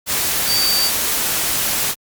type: tone in noise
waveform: sine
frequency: 4616 Hz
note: D8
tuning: 31 cents flat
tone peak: -16 dBFS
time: 0.46-0.91 s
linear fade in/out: 50 ms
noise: white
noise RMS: -19 dBFS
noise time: 0.06-1.95 s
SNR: 0 dB
effects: Opus 48 kbps